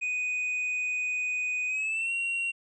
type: tone with pitch glide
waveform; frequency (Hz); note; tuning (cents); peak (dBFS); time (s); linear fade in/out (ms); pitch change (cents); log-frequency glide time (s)
triangle; 2489 to 2746; D#7 to F7; 0 to -30; -26; 0.01-2.52; 20; +170; 1.67-2.12
effects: resampled to 22050 Hz